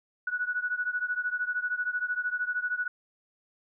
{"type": "beating tone pair", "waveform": "sine", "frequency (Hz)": [1467, 1480], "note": ["F#6", "F#6"], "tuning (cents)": [-15, 0], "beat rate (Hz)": 13, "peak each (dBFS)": [-30, -32], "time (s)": [0.27, 2.88], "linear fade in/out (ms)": 5, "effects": []}